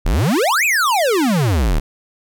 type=exponential two-way sweep; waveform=square; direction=up then down; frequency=32.7 to 2637 to 32.8 Hz; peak=-14 dBFS; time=0.05-1.8 s; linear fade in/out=10 ms; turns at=0.65 s; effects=none